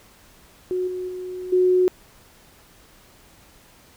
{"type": "tone with level steps", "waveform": "sine", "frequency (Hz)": 366, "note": "F#4", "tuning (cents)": -19, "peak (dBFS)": [-21, -26, -29, -14], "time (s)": [0.71, 1.88], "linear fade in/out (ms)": 0, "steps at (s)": [0.87, 1.08, 1.52], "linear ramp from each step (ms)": 10, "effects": ["pink hiss -52 dBFS RMS until 3.96 s"]}